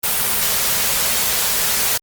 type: band-stop noise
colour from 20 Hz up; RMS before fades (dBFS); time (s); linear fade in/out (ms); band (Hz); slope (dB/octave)
white; -18; 0.03-1.98; 10; 250 to 370; 96
effects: Opus 32 kbps